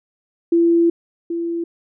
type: tone pair in turn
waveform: sine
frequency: 337.8 / 337.8 Hz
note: E4 / E4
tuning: +42 / +42 cents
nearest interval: unison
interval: 0 cents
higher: neither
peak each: -11 / -20 dBFS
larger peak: first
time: 0.52-0.9 / 1.3-1.64 s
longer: first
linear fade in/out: 5 ms
effects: none